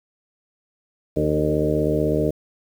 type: harmonic tone with a mistuned harmonic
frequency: 76 Hz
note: D#2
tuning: 40 cents flat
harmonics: 1 / 2 / 3 / 4 / 5 / 6 / 7 / 8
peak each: -29 / -25 / -30 / -24 / -27 / -24 / -29 / -26 dBFS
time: 1.16-2.31 s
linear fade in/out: 10 ms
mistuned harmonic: 5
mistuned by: +32 cents
effects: 8-bit